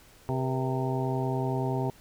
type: harmonic tone with a mistuned harmonic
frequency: 130.81 Hz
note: C3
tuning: in tune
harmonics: 1 / 2 / 3 / 4 / 5 / 6 / 7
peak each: -29 / -34 / -33 / -40 / -37 / -38 / -37 dBFS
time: 0.29-1.9 s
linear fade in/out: 0 ms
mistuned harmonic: 4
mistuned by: -140 cents
effects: pink hiss -56 dBFS RMS until 2 s